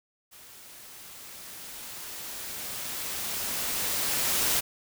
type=noise with level ramp; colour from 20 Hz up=white; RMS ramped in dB=-50 to -25 dBFS; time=0.31-4.61 s; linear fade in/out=20 ms; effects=none